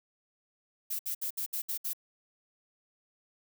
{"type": "noise bursts", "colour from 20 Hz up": "violet", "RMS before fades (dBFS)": -34, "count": 7, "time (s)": [0.9, 1.934], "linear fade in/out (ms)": 10, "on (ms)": 92, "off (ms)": 65, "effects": []}